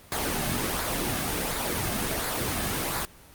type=noise with flanger; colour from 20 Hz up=pink; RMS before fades=-28 dBFS; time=0.12-3.05 s; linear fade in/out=0 ms; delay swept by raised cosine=0.34 to 2.14 ms; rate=1.4 Hz; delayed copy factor=-0.5; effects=pink hiss -51 dBFS RMS until 3.34 s + Opus 32 kbps